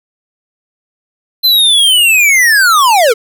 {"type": "linear sweep", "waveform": "square", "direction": "down", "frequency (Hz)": [4117, 415.3], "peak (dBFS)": -6, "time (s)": [1.43, 3.14], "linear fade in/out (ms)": 20, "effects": []}